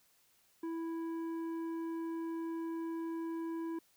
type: tone with tanh clipping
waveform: triangle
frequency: 329.6 Hz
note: E4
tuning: in tune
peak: -38 dBFS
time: 0.63-3.79 s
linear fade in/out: 5 ms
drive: 13 dB
effects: white hiss -70 dBFS RMS until 3.96 s